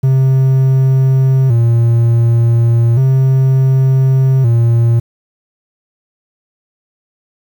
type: tone with vibrato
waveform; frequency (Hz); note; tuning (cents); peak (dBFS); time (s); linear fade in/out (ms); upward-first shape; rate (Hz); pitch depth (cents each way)
triangle; 124.4; B2; +13; -5; 0.03-5; 10; square; 0.34; 110
effects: 7-bit